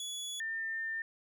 25% pulse / sine tone pair in turn, 3400 / 1801.1 Hz, G#7 / A6, +40 / +40 cents, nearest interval major seventh, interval 1100 cents, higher first, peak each -34 / -34 dBFS, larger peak neither, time 0-0.4 / 0.4-1.02 s, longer second, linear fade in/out 2 ms, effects none

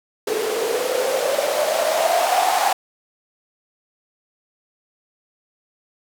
blue noise with band-pass filter sweep, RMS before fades -20 dBFS, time 0.27-2.73 s, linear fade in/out 5 ms, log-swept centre 420 to 790 Hz, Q 9.8, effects none

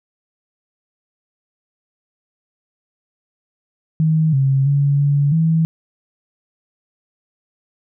sine tone with pitch steps, 158.1 / 135.4 / 141.6 / 142.9 / 162 Hz, D#3 / C#3 / C#3 / D3 / E3, +28 / -40 / +37 / -47 / -30 cents, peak -12 dBFS, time 4-5.65 s, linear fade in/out 0 ms, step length 330 ms, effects none

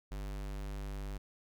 square tone, 49.67 Hz, G1, 24 cents sharp, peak -39 dBFS, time 0.11-1.18 s, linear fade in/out 10 ms, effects none

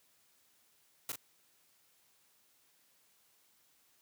white noise with echo, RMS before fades -38 dBFS, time 1.09-1.12 s, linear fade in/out 2 ms, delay 38 ms, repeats 1, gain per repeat -6 dB, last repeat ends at 1.158 s, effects white hiss -70 dBFS RMS until 4.01 s + high-pass 80 Hz 12 dB/octave

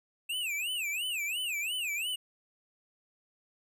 square tone with vibrato, 2637 Hz, E7, in tune, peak -32 dBFS, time 0.29-2.16 s, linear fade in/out 10 ms, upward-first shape sine, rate 2.9 Hz, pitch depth 240 cents each way, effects none

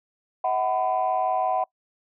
sine tone cluster, 641 / 747 / 1003 Hz, E5 / F#5 / B5, -49 / +16 / +26 cents, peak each -27 / -22 / -28 dBFS, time 0.44-1.64 s, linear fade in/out 5 ms, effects noise-tail reverb RT60 0.1 s tail -23 dB re dry + tanh soft clip ceiling -14 dBFS

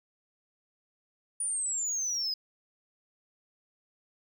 sine exponential sweep, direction down, 9630 to 4978 Hz, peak -27 dBFS, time 1.4-2.34 s, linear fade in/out 5 ms, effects tanh soft clip ceiling -27 dBFS

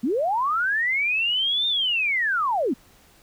sine linear two-way sweep, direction up then down, 207.7 to 3650 to 207.7 Hz, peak -20 dBFS, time 0.03-2.74 s, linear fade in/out 10 ms, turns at 1.67 s, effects pink hiss -55 dBFS RMS until 3.22 s

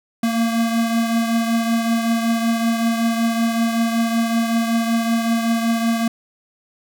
square beating tone pair, 228.9 / 234.2 Hz, A#3 / A#3, -31 / +8 cents, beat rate 5.3 Hz, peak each -18 / -26 dBFS, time 0.23-6.08 s, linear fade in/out 5 ms, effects none

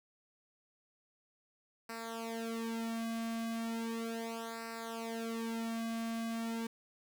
sawtooth tone with flanger, 228 Hz, A#3, 38 cents flat, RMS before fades -39 dBFS, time 1.89-6.67 s, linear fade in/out 5 ms, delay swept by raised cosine 0.3 to 2.3 ms, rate 0.36 Hz, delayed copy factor -0.9, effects 10-bit

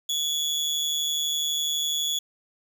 30% pulse tone with amplitude modulation, 3400 Hz, G#7, 40 cents sharp, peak -19 dBFS, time 0.09-2.19 s, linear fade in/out 5 ms, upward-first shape sine, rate 152 Hz, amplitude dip 60%, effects none

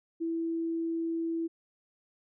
sine tone, 330.3 Hz, E4, 4 cents sharp, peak -29 dBFS, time 0.2-1.48 s, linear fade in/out 20 ms, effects none

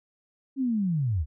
sine linear sweep, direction down, 277.7 to 65.41 Hz, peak -23 dBFS, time 0.56-1.26 s, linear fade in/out 50 ms, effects none

